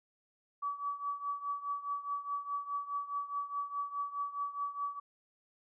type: tone with tremolo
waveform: sine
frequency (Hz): 1144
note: D6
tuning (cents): -46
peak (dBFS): -31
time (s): 0.62-5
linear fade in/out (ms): 10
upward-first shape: triangle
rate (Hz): 4.8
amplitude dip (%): 85
effects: none